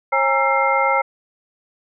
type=tone cluster; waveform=sine; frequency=541 / 820 / 928 / 1341 / 2114 Hz; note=C#5 / G#5 / A#5 / E6 / C7; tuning=-42 / -22 / -8 / +29 / +17 cents; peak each=-21 dBFS; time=0.12-1.02 s; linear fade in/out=10 ms; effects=none